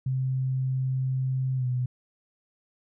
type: tone with pitch glide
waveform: sine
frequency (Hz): 130.81 to 125.41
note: C3 to B2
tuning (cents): 0 to +27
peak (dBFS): -24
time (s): 0.06-1.86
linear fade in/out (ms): 5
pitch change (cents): -73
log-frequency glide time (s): 1.56-1.66
effects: none